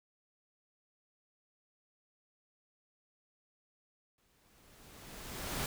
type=noise with exponential growth; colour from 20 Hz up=pink; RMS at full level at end=-35 dBFS; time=4.18-5.66 s; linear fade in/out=2 ms; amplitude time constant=320 ms; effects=none